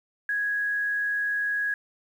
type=tone with frequency modulation; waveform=sine; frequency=1661.2 Hz; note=G#6; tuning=in tune; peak=-24 dBFS; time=0.29-1.74 s; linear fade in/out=2 ms; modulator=107 Hz; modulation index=0.22; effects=9-bit